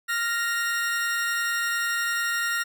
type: tone pair together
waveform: 40% pulse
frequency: 1395.7 / 1864.7 Hz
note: F6 / A#6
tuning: -2 / 0 cents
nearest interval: perfect fourth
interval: 502 cents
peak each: -26 dBFS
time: 0.08-2.64 s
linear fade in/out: 20 ms
effects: none